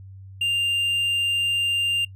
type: tone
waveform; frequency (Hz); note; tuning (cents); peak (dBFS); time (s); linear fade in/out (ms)
triangle; 2794; F7; 0; -18; 0.41-2.05; 5
effects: noise-tail reverb RT60 0.1 s tail -22 dB re dry + added 96 Hz sine -39 dBFS peak until 2.15 s